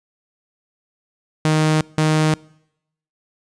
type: tone bursts at uneven times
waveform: sawtooth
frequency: 155.56 Hz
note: D#3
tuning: in tune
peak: -10 dBFS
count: 2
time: 1.45-1.81 / 1.98-2.34 s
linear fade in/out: 0 ms
effects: noise-tail reverb RT60 0.8 s tail -25 dB re dry + resampled to 22050 Hz